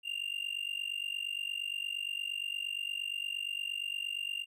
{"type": "tone with amplitude modulation", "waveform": "triangle", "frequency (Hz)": 2794, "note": "F7", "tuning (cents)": 0, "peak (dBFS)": -29, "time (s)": [0.03, 4.46], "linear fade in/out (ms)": 50, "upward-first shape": "sine", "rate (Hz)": 48.6, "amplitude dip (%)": 90, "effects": []}